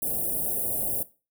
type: band-stop noise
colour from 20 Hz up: white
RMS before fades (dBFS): -28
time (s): 0.02-1.03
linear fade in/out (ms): 5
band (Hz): 720 to 9400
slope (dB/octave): 48
effects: noise-tail reverb RT60 0.3 s tail -17 dB re dry